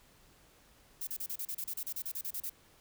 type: noise bursts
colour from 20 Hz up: violet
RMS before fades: -38 dBFS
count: 16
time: 1.01-2.497 s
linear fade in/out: 5 ms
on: 62 ms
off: 33 ms
effects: pink hiss -63 dBFS RMS until 2.8 s